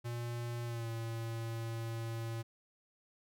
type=tone with pitch glide; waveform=square; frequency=119 to 114.42 Hz; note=A#2 to A#2; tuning=+36 to -32 cents; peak=-38 dBFS; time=0.04-2.43 s; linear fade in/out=20 ms; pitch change=-68 cents; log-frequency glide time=0.65-0.88 s; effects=none